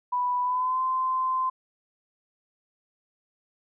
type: tone with pitch glide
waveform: sine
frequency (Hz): 987.8 to 1035.1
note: B5 to C6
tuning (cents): 0 to -19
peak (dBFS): -23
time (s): 0.12-1.5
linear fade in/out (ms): 10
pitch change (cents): +81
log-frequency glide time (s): 0.42-0.81
effects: none